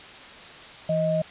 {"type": "tone pair together", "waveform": "sine", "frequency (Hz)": [164.9, 627.3], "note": ["E3", "D#5"], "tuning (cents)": [1, 14], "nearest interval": "octave + major seventh", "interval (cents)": 2313, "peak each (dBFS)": [-26, -22], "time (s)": [0.89, 1.22], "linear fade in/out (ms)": 5, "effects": ["white hiss -43 dBFS RMS until 1.3 s", "resampled to 8000 Hz"]}